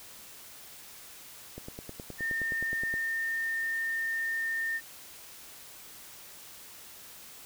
click train, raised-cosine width 2 ms, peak -27 dBFS, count 14, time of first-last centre 1.58-2.94 s, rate 9.56 Hz
sine tone, 1817 Hz, A#6, 45 cents flat, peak -29 dBFS, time 2.18-4.81 s, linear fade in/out 50 ms
effects white hiss -49 dBFS RMS until 7.45 s

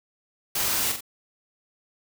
white noise with echo, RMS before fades -26 dBFS, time 0.55-0.92 s, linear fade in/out 5 ms, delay 44 ms, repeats 2, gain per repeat -6 dB, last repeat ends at 1.008 s, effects none

